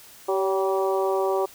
harmonic tone with a mistuned harmonic, 192.8 Hz, G3, 28 cents flat, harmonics 2 / 3 / 4 / 5 / 6, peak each -23 / -27 / -29 / -31 / -33 dBFS, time 0.28-1.46 s, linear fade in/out 10 ms, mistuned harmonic 3, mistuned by -36 cents, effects white hiss -48 dBFS RMS until 1.54 s

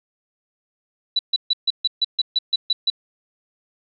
sine tone bursts, 3951 Hz, B7, in tune, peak -15 dBFS, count 11, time 1.16-2.901 s, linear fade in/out 5 ms, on 31 ms, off 140 ms, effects none

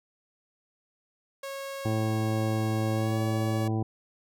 sawtooth tone with pitch glide, 548 to 565 Hz, C#5 to C#5, -20 to +33 cents, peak -31 dBFS, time 1.43-3.68 s, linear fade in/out 5 ms, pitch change +53 cents, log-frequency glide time 2.94-3.2 s
harmonic tone, 110 Hz, A2, in tune, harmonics 1 / 2 / 3 / 4 / 5 / 6 / 7 / 9, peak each -27 / -33 / -32 / -40 / -45 / -47 / -38 / -48 dBFS, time 1.85-3.83 s, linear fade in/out 5 ms
effects none

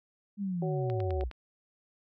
sine linear sweep, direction down, 208 to 53.4 Hz, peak -30 dBFS, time 0.37-1.31 s, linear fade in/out 50 ms
harmonic tone, 186.6 Hz, F#3, 15 cents sharp, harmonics 2 / 3 / 4, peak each -34 / -38 / -40 dBFS, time 0.62-1.24 s, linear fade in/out 2 ms
click train, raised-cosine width 0.3 ms, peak -28 dBFS, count 5, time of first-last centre 0.9-1.313 s, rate 9.68 Hz
effects none

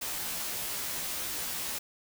white noise with comb filter, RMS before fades -35 dBFS, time 0.01-1.79 s, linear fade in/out 10 ms, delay 15 ms, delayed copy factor -1, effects none

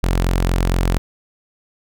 sawtooth tone, 44.26 Hz, F1, 24 cents sharp, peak -11 dBFS, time 0.03-0.98 s, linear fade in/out 0 ms, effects none

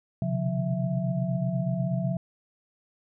sine tone cluster, 126 / 134.1 / 149.9 / 178.9 / 660 Hz, B2 / C3 / D3 / F3 / E5, +35 / +43 / +36 / +42 / +2 cents, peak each -35 / -29 / -35 / -28 / -35 dBFS, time 0.22-2.17 s, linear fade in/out 2 ms, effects none

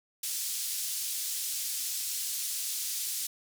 white band-pass noise, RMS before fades -34 dBFS, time 0.23-3.27 s, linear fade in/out 5 ms, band 4400 to 12000 Hz, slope 12 dB/octave, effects none

